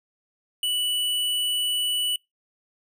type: tone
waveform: square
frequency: 2960 Hz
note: F#7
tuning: in tune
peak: -23 dBFS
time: 0.63-2.16 s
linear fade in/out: 2 ms
effects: noise-tail reverb RT60 0.2 s tail -26 dB re dry